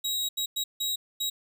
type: tone bursts at uneven times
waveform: sawtooth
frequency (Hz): 3824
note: A#7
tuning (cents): +43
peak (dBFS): -24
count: 5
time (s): 0.04-0.29 / 0.37-0.46 / 0.56-0.64 / 0.8-0.96 / 1.2-1.3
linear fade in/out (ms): 10
effects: none